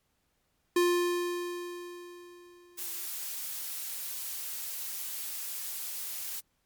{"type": "tone with exponential decay", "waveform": "square", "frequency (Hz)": 351.4, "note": "F4", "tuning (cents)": 11, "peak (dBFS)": -22, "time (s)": [0.76, 3.06], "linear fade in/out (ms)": 5, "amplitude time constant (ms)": 500}
{"type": "noise", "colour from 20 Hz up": "blue", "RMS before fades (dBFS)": -37, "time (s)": [2.77, 6.41], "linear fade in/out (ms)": 20}
{"effects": ["pink hiss -75 dBFS RMS until 6.65 s", "MP3 96 kbps"]}